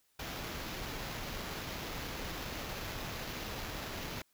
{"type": "noise with sample-and-hold", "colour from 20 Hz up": "pink", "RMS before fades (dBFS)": -41, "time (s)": [0.19, 4.22], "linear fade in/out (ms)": 5, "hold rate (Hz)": 8820, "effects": ["white hiss -73 dBFS RMS until 4.33 s"]}